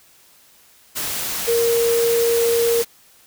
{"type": "tone in noise", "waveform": "sine", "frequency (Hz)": 466.2, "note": "A#4", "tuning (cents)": 0, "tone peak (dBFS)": -15, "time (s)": [1.47, 2.83], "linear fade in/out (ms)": 20, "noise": "white", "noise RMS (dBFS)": -25, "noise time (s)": [0.95, 2.85], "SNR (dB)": 7, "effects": ["white hiss -52 dBFS RMS until 3.26 s"]}